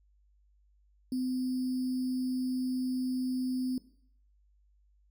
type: tone with sample-and-hold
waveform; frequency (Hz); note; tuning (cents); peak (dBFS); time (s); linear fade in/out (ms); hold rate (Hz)
sine; 255.4; C4; -42; -29; 1.12-3.78; 2; 4900
effects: noise-tail reverb RT60 0.6 s tail -17 dB re dry + added 50 Hz sine -63 dBFS peak until 5.1 s